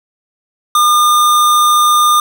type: tone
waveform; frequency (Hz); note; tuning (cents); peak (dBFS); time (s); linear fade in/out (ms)
square; 1209; D6; +50; -8; 0.75-2.2; 2
effects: none